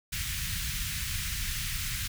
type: band-stop noise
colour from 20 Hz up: pink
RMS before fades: -33 dBFS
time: 0.12-2.08 s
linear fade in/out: 10 ms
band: 150 to 1700 Hz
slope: 24 dB/octave
effects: none